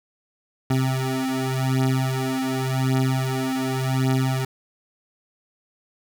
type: beating tone pair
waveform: 25% pulse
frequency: 130.81 / 131.69 Hz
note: C3 / C3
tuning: 0 / +12 cents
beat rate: 0.88 Hz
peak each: -20 dBFS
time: 0.7-4.45 s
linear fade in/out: 5 ms
effects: none